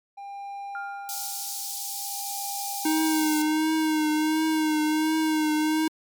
triangle tone with tremolo, 799 Hz, G5, 33 cents sharp, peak -31 dBFS, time 0.17-3.58 s, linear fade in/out 10 ms, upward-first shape sine, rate 0.5 Hz, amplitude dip 75%
sine tone with exponential decay, 1403 Hz, F6, 8 cents sharp, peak -31 dBFS, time 0.75-1.77 s, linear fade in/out 1 ms, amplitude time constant 220 ms
pink high-pass noise, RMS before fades -33 dBFS, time 1.09-3.42 s, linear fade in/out 0 ms, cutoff 4700 Hz, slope 24 dB/octave
square tone with vibrato, 311.1 Hz, D#4, in tune, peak -22 dBFS, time 2.85-5.88 s, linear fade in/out 5 ms, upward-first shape triangle, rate 1.4 Hz, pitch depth 35 cents each way
effects MP3 96 kbps

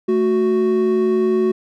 triangle tone pair together, 220.2 / 370 Hz, A3 / F#4, +2 / 0 cents, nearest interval major sixth, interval 898 cents, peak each -18 / -13 dBFS, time 0.08-1.52 s, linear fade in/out 10 ms, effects none

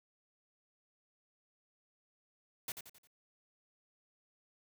white noise with echo, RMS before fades -40 dBFS, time 2.68-2.72 s, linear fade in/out 2 ms, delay 88 ms, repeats 4, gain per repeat -7 dB, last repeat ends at 3.072 s, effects none

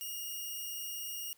5% pulse tone, 2854 Hz, F7, 37 cents sharp, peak -29 dBFS, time 0.01-1.33 s, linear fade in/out 0 ms, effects white hiss -67 dBFS RMS until 1.37 s

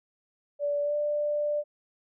sine tone with pitch glide, 579 to 591.2 Hz, D5 to D5, -25 to +11 cents, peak -25 dBFS, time 0.59-1.64 s, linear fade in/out 50 ms, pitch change +36 cents, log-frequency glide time 0.82-0.95 s, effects none

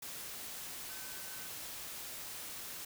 sine tone in noise, 1527 Hz, G6, 46 cents flat, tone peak -55 dBFS, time 0.9-1.48 s, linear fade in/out 5 ms, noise white, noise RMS -45 dBFS, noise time 0.02-2.85 s, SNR -13 dB, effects none

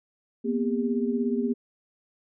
sine tone cluster, 235.1 / 251.9 / 403 Hz, A#3 / B3 / G4, +15 / +34 / +48 cents, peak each -26 / -29 / -29 dBFS, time 0.44-1.54 s, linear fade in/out 20 ms, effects none

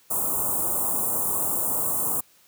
white band-stop noise, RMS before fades -25 dBFS, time 0.1-2.21 s, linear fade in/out 10 ms, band 1200 to 7800 Hz, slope 48 dB/octave, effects white hiss -58 dBFS RMS until 2.47 s + high-pass 80 Hz 12 dB/octave

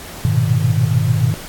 sine tone cluster, 102.8 / 118 / 125 / 155.2 Hz, G#2 / A#2 / B2 / D#3, -17 / +22 / +21 / -4 cents, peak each -18 dBFS, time 0.25-1.34 s, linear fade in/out 0 ms, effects pink hiss -33 dBFS RMS until 1.48 s + AAC 64 kbps

